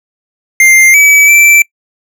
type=tone with pitch steps; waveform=square; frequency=2101 / 2289 / 2334 Hz; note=C7 / D7 / D7; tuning=+7 / -45 / -11 cents; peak=-3 dBFS; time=0.6-1.62 s; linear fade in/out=2 ms; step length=340 ms; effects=noise-tail reverb RT60 0.1 s tail -24 dB re dry